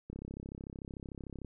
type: click train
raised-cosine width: 3 ms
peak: -30 dBFS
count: 46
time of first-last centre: 0.1-1.447 s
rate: 33.4 Hz
effects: none